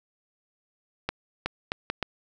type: accelerating click train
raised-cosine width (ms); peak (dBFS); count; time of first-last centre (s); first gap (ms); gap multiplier
0.3; -11; 5; 1.09-2.027; 370; 0.7
effects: none